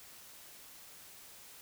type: silence
effects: white hiss -54 dBFS RMS until 1.61 s